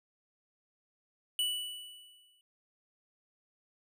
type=tone with exponential decay; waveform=square; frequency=2960 Hz; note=F#7; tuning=in tune; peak=-28 dBFS; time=1.39-2.41 s; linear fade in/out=1 ms; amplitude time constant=220 ms; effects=none